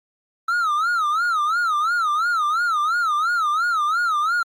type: tone with vibrato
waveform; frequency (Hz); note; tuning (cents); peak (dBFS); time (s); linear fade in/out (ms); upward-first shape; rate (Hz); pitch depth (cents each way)
triangle; 1304; E6; -19; -16; 0.48-4.43; 5; sine; 2.9; 170
effects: Opus 32 kbps